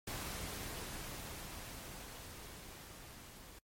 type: noise with level ramp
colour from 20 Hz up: pink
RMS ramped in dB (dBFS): -42 to -55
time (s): 0.07-3.59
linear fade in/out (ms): 5
effects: noise-tail reverb RT60 0.1 s tail -26 dB re dry + MP3 64 kbps